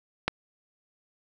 click, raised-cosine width 0.3 ms, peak -8 dBFS, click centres 0.28 s, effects none

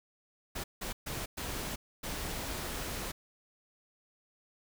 pink noise bursts at uneven times, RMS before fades -38 dBFS, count 5, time 0.55-0.64 / 0.81-0.93 / 1.06-1.26 / 1.37-1.76 / 2.03-3.12 s, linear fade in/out 10 ms, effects none

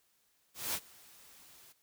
white noise with ADSR envelope, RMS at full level -34 dBFS, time 0.54-1.73 s, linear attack 200 ms, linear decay 58 ms, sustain -24 dB, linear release 16 ms, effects white hiss -73 dBFS RMS until 1.82 s

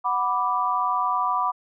sine chord, B minor, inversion second, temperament equal, 740 / 987.8 / 1174.7 Hz, F#5 / B5 / D6, 0 / 0 / 0 cents, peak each -28 / -24 / -24 dBFS, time 0.04-1.52 s, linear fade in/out 20 ms, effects none

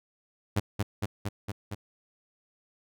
sawtooth tone with echo, 101.7 Hz, G#2, 36 cents flat, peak -19 dBFS, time 0.56-0.6 s, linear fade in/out 10 ms, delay 230 ms, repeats 5, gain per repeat -2 dB, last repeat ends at 1.75 s, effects none

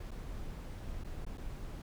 brown noise with dropouts, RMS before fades -42 dBFS, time 0-1.82 s, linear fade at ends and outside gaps 5 ms, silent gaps 0.109-0.114 / 1.038-1.045 / 1.251-1.264 / 1.375-1.379 s, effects none

